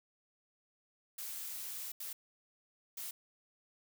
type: noise bursts at uneven times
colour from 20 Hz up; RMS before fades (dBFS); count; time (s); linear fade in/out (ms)
blue; -43; 3; 1.18-1.92 / 2-2.13 / 2.97-3.11; 5
effects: none